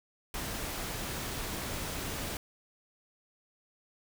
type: noise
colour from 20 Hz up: pink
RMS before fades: -37 dBFS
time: 0.34-2.37 s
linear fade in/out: 2 ms
effects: none